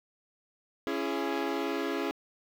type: chord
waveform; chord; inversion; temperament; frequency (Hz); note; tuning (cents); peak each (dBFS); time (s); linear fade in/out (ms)
sawtooth; C# minor; none; equal with one note detuned; 277.2 / 336.4 / 415.3; C#4 / E4 / G#4; 0 / +35 / 0; -30; 0.87-2.11; 0
effects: low-pass 4000 Hz 12 dB/octave + 9-bit